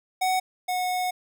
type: tone pair in turn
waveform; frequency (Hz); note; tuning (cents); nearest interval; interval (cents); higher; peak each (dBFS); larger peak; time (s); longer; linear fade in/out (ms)
square; 745 / 730.9; F#5 / F#5; +12 / -21; unison; 33; first; -22 / -25; first; 0.21-0.4 / 0.68-1.11; second; 10
effects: none